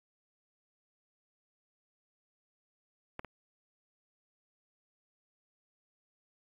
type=clicks; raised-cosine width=0.5 ms; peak=-23 / -30 dBFS; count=2; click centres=3.194 / 3.247 s; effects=AAC 64 kbps